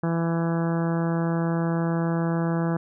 harmonic tone, 166.8 Hz, E3, 21 cents sharp, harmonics 1 / 2 / 3 / 4 / 5 / 6 / 7 / 8 / 9 / 10, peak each -23 / -29 / -33 / -35 / -37 / -39 / -40 / -41 / -42 / -43 dBFS, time 0.03-2.77 s, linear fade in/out 5 ms, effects none

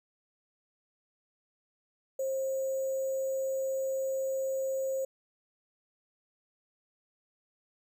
sine tone with sample-and-hold, 533 Hz, C5, 32 cents sharp, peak -29 dBFS, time 2.19-5.05 s, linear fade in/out 5 ms, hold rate 7350 Hz, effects none

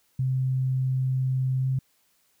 sine tone with pitch glide, 130.4 to 131.69 Hz, C3 to C3, -5 to +12 cents, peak -22 dBFS, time 0.19-1.79 s, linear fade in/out 5 ms, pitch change +17 cents, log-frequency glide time 1.6-1.67 s, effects white hiss -67 dBFS RMS until 2.4 s

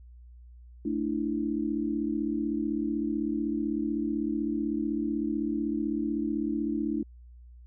sine chord, A suspended fourth, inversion none, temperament equal, 220 / 293.7 / 329.6 Hz, A3 / D4 / E4, 0 / 0 / 0 cents, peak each -32 / -30 / -32 dBFS, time 0.85-7.03 s, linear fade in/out 5 ms, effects added 60 Hz sine -47 dBFS peak until 7.66 s

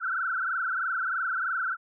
sine tone with frequency modulation, 1438 Hz, F#6, 50 cents flat, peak -26 dBFS, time 0-1.77 s, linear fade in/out 50 ms, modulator 23.1 Hz, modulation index 4.9, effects none

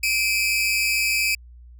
sawtooth tone pair together, 2349 / 2546 Hz, D7 / D#7, 0 / +39 cents, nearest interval minor second, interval 139 cents, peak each -19 dBFS, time 0.03-1.35 s, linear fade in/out 5 ms, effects added 60 Hz sine -42 dBFS peak until 1.79 s

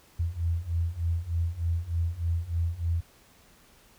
sine beating tone pair, 82.41 / 85.71 Hz, E2 / F2, 0 / -32 cents, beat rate 3.3 Hz, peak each -30 / -28 dBFS, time 0.19-3.01 s, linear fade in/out 10 ms, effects pink hiss -58 dBFS RMS until 3.98 s

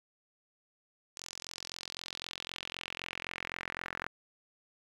sawtooth tone with band-pass filter sweep, 43.89 Hz, F1, 9 cents sharp, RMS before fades -44 dBFS, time 1.16-4.08 s, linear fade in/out 0 ms, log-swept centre 6300 to 1600 Hz, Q 2.5, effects 10-bit

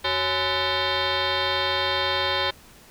sine tone with frequency modulation, 1306 Hz, E6, 17 cents flat, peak -21 dBFS, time 0.04-2.51 s, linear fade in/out 10 ms, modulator 465 Hz, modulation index 6, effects pink hiss -50 dBFS RMS until 2.9 s

